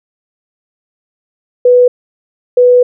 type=tone bursts at uneven times; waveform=sine; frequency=493.9 Hz; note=B4; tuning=in tune; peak=-3 dBFS; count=2; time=1.65-1.88 / 2.57-2.83 s; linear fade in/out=5 ms; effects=none